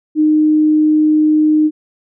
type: tone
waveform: sine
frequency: 307 Hz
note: D#4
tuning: 23 cents flat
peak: -8 dBFS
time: 0.15-1.71 s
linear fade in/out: 50 ms
effects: none